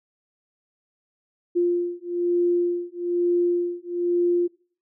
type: beating tone pair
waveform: sine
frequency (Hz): 349.2 / 350.3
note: F4 / F4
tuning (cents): 0 / +5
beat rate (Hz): 1.1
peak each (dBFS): -23 / -23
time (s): 1.55-4.48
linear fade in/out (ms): 20
effects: noise-tail reverb RT60 0.5 s tail -24 dB re dry